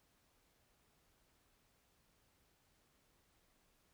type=silence; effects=pink hiss -75 dBFS RMS until 3.93 s